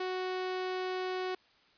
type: tone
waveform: sawtooth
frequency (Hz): 370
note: F#4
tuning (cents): 0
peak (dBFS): -29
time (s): 0-1.35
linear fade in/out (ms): 5
effects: white hiss -65 dBFS RMS until 1.77 s + resampled to 11025 Hz